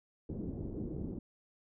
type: low-pass noise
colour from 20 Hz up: white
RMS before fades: -40 dBFS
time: 0.29-1.19 s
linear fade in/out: 5 ms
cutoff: 350 Hz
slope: 24 dB/octave
effects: none